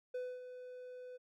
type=tone with ADSR envelope; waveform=triangle; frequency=501 Hz; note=B4; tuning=25 cents sharp; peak=-35 dBFS; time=0.14-1.18 s; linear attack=8 ms; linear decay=250 ms; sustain=-10 dB; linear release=22 ms; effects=none